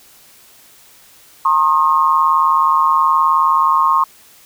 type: tone with amplitude modulation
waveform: sine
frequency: 1076 Hz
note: C6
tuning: 48 cents sharp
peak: -6 dBFS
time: 1.45-4.04 s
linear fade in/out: 5 ms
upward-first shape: sine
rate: 159 Hz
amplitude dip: 90%
effects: white hiss -46 dBFS RMS until 4.45 s